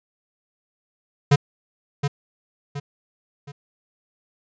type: tone with echo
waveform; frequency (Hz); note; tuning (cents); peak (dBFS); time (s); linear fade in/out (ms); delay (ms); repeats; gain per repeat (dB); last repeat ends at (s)
square; 142.6; C#3; +49; -12; 1.31-1.36; 10; 720; 3; -8; 3.52
effects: resampled to 16000 Hz